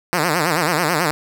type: tone with vibrato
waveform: 5% pulse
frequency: 163.7 Hz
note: E3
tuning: 12 cents flat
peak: -5 dBFS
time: 0.13-1.11 s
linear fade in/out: 0 ms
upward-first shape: sine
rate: 9.2 Hz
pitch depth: 180 cents each way
effects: none